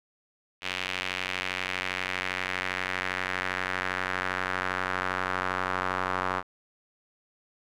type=tone with band-pass filter sweep; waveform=square; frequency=46.25 Hz; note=F#1; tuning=in tune; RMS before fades=-31 dBFS; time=0.61-6.43 s; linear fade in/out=50 ms; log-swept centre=2700 to 1200 Hz; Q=2; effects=none